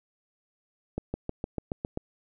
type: accelerating click train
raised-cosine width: 2 ms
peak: -17 dBFS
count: 8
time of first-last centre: 0.98-1.974 s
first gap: 160 ms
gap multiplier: 0.96
effects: none